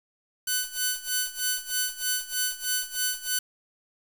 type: tone with tremolo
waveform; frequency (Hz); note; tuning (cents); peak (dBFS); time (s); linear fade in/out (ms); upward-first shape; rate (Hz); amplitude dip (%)
5% pulse; 1500; F#6; +23; -12; 0.47-3.39; 5; sine; 3.2; 85
effects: 7-bit